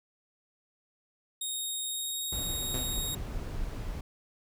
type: tone with pitch glide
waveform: 15% pulse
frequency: 3729 to 3757 Hz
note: A#7 to A#7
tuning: 0 to +13 cents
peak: -26 dBFS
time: 1.41-3.15 s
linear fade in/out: 5 ms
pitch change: +13 cents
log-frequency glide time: 1.89-2.26 s
type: noise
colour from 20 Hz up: brown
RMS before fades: -36 dBFS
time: 2.32-4.01 s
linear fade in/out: 5 ms
type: tone with exponential decay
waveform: sawtooth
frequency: 127 Hz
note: B2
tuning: 49 cents sharp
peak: -28 dBFS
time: 2.74-3.09 s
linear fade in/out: 2 ms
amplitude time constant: 76 ms
effects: none